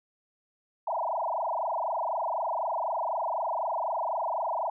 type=tone with frequency modulation; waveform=sine; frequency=813 Hz; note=G#5; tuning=37 cents flat; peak=-27 dBFS; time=0.87-4.7 s; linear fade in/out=5 ms; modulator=24 Hz; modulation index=7.7; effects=none